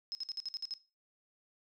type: tone bursts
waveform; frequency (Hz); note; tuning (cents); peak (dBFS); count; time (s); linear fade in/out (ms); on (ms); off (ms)
sine; 5150; E8; -41; -35; 8; 0.12-0.738; 0; 30; 54
effects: noise-tail reverb RT60 0.3 s tail -17 dB re dry